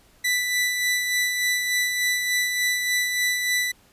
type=tone with tremolo; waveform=sawtooth; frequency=1981 Hz; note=B6; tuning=5 cents sharp; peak=-16 dBFS; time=0.24-3.72 s; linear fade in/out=10 ms; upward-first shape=sine; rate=3.4 Hz; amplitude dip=40%; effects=pink hiss -57 dBFS RMS until 3.92 s + resampled to 32000 Hz